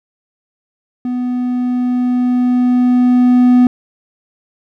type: tone with level ramp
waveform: triangle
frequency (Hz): 248.2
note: B3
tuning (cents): +9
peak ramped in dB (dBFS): -14 to -3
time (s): 1.05-3.67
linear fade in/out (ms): 2
effects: none